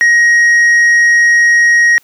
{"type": "tone with tanh clipping", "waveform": "sine", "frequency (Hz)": 1885, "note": "A#6", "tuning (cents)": 19, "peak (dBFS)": -6, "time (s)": [0.01, 1.98], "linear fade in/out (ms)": 0, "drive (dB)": 4, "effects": ["white hiss -50 dBFS RMS until 2.03 s", "high-pass 150 Hz 12 dB/octave"]}